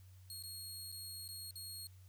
20% pulse tone with dropouts, 4292 Hz, C8, 43 cents sharp, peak -40 dBFS, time 0.3-1.87 s, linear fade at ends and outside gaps 1 ms, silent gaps 0.426-0.436 / 0.918-0.924 / 1.279-1.288 / 1.509-1.556 s, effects added 93 Hz sine -56 dBFS peak until 2.08 s + white hiss -71 dBFS RMS until 2.08 s

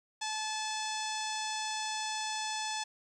harmonic tone, 866 Hz, A5, 28 cents flat, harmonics 1 / 2 / 3 / 4 / 5 / 6 / 7 / 8 / 9 / 10, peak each -37 / -43 / -44 / -42 / -46 / -43 / -45 / -47 / -47 / -50 dBFS, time 0.21-2.84 s, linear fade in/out 10 ms, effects 11-bit

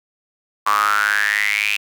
sawtooth tone with high-pass filter sweep, 103.83 Hz, G#2, in tune, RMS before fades -18 dBFS, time 0.66-1.77 s, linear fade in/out 10 ms, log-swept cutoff 1100 to 2600 Hz, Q 9.9, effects none

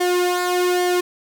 sawtooth tone with flanger, 358.2 Hz, F4, 44 cents sharp, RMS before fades -19 dBFS, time 0-1.01 s, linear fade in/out 10 ms, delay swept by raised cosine 0.76 to 2.46 ms, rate 1.2 Hz, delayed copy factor -0.65, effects none

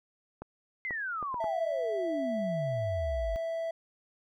clicks, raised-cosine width 1 ms, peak -26 dBFS, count 5, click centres 0.42 / 0.908 / 1.227 / 1.343 / 1.442 s
sine exponential sweep, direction down, 2118 to 49 Hz, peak -32 dBFS, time 0.85-3.36 s, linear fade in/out 0 ms
triangle tone, 659.3 Hz, E5, in tune, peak -29 dBFS, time 1.4-3.71 s, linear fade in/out 5 ms
effects none

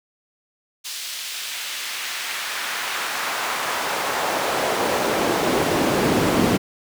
brown noise with high-pass filter sweep, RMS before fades -23 dBFS, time 0.84-6.58 s, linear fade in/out 20 ms, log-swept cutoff 4100 to 210 Hz, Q 0.98, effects none

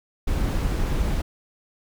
brown noise, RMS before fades -23 dBFS, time 0.27-1.22 s, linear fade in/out 10 ms, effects none

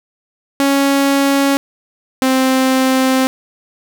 sawtooth tone pair in turn, 277.2 / 261.6 Hz, C#4 / C4, 0 / 0 cents, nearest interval minor second, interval 100 cents, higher first, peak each -7 dBFS, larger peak neither, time 0.6-1.57 / 2.22-3.27 s, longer second, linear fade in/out 0 ms, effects none

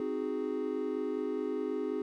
triangle chord, Ab dominant seventh, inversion first, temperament equal, 261.6 / 311.1 / 370 / 415.3 Hz, C4 / Eb4 / Gb4 / Ab4, 0 / 0 / 0 / 0 cents, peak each -36 / -36 / -36 / -33 dBFS, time 0-2.02 s, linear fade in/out 2 ms, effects none

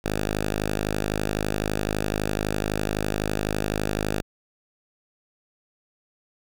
5% pulse tone, 51.91 Hz, G#1, in tune, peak -13 dBFS, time 0.04-4.22 s, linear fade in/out 10 ms, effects none

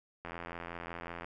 click train, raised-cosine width 0.5 ms, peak -26 dBFS, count 86, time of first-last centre 0.25-1.245 s, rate 85.4 Hz, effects none

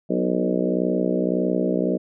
harmonic tone with a mistuned harmonic, 61.74 Hz, B1, in tune, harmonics 3 / 4 / 5 / 6 / 7 / 8 / 9 / 10, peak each -25 / -26 / -27 / -28 / -28 / -29 / -30 / -30 dBFS, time 0.09-1.98 s, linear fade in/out 20 ms, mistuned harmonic 5, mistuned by +23 cents, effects none

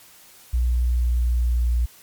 sine tone with pitch glide, 60.6 to 59.59 Hz, B1 to A#1, -32 to +39 cents, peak -17 dBFS, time 0.53-1.86 s, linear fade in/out 10 ms, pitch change -29 cents, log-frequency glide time 0.87-1.73 s, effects white hiss -49 dBFS RMS until 2.02 s + MP3 96 kbps

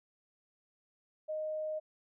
sine tone, 620 Hz, D#5, 6 cents flat, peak -34 dBFS, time 1.28-1.8 s, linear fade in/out 20 ms, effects none

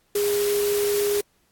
sine tone in noise, 410.4 Hz, G#4, 21 cents flat, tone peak -20 dBFS, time 0.15-1.21 s, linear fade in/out 5 ms, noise white, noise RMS -30 dBFS, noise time 0.15-1.21 s, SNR +7 dB, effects pink hiss -65 dBFS RMS until 1.51 s + AAC 64 kbps

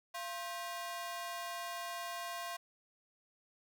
sawtooth ring-modulated tone, 877 Hz, A5, 6 cents flat, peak -33 dBFS, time 0.14-2.57 s, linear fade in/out 10 ms, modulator 188 Hz, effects none

